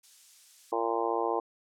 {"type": "noise", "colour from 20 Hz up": "violet", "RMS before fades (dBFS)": -46, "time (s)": [0.03, 0.72], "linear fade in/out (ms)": 10}
{"type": "harmonic tone", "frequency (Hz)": 115, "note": "A#2", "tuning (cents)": -23, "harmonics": [3, 4, 5, 6, 7, 8, 9], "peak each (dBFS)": [-34, -32, -37, -36, -34, -36, -35], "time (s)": [0.72, 1.4], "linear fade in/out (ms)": 5}
{"effects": ["low-pass 7000 Hz 12 dB/octave"]}